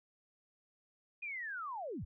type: linear sweep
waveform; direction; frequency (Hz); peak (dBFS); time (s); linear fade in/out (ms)
sine; down; 2489 to 40.31; -39; 1.22-2.05; 10
effects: none